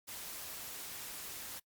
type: noise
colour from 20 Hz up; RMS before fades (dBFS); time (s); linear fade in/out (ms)
white; -45; 0.07-1.6; 20
effects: noise-tail reverb RT60 0.1 s tail -21 dB re dry + Opus 48 kbps